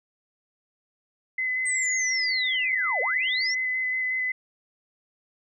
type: tone with vibrato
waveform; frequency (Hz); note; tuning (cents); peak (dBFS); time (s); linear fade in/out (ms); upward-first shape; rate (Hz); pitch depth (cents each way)
sine; 2027; B6; +45; -24; 1.38-4.32; 5; square; 5.5; 12
type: linear two-way sweep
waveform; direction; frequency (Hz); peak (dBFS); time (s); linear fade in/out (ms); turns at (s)
sine; down then up; 8372 to 451.9 to 5820; -27; 1.65-3.55; 20; 3.01
effects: none